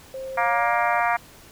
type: tone with pitch glide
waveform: sine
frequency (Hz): 529 to 597.2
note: C5 to D5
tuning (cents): +19 to +29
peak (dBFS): -30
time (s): 0.14-1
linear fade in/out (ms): 2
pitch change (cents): +210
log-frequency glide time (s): 0.4-0.74
type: harmonic tone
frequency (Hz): 235.5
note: A#3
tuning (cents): +18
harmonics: 3 / 4 / 5 / 6 / 7 / 8 / 9 / 10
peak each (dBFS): -23 / -25 / -27 / -29 / -30 / -31 / -32 / -33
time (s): 0.37-1.17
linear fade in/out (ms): 10
effects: pink hiss -48 dBFS RMS until 1.51 s